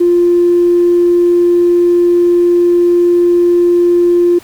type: tone with tanh clipping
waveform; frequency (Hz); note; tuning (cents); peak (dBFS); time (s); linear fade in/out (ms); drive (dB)
triangle; 349.2; F4; 0; -6; 0-4.39; 10; 4
effects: pink hiss -39 dBFS RMS until 4.43 s